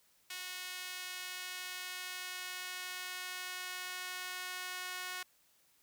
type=tone with high-pass filter sweep; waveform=sawtooth; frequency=365.6 Hz; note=F#4; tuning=21 cents flat; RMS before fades=-43 dBFS; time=0.3-5.23 s; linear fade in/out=5 ms; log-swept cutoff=2300 to 1500 Hz; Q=0.99; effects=white hiss -70 dBFS RMS until 5.82 s